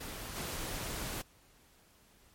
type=noise with level steps; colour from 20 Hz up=pink; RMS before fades=-43 / -39 dBFS; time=0-1.22 s; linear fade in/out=10 ms; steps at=0.36 s; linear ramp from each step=5 ms; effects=pink hiss -64 dBFS RMS until 2.34 s + MP3 64 kbps